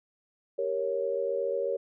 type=chord; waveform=sine; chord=G diminished; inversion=none; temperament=equal; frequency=392 / 466.2 / 554.4 Hz; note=G4 / Bb4 / Db5; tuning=0 / 0 / 0 cents; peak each=-34 / -31 / -30 dBFS; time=0.58-1.77 s; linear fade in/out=10 ms; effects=none